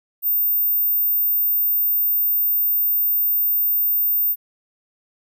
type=tone; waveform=sine; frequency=14580 Hz; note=A#9; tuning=40 cents flat; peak=-16 dBFS; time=0.22-4.36 s; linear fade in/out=50 ms; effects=none